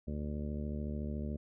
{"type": "harmonic tone", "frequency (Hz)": 73.8, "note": "D2", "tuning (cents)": 9, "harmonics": [1, 2, 3, 4, 5, 6, 7, 8], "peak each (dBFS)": [-38, -43, -40, -50, -49, -52, -55, -51], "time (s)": [0.07, 1.37], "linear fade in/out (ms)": 10, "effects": []}